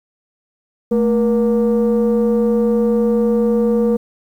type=tone pair together; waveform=sine; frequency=220 / 476 Hz; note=A3 / A#4; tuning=0 / +36 cents; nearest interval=octave + minor second; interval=1336 cents; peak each=-13 dBFS; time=0.91-3.97 s; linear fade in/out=10 ms; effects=tanh soft clip ceiling -9 dBFS + 8-bit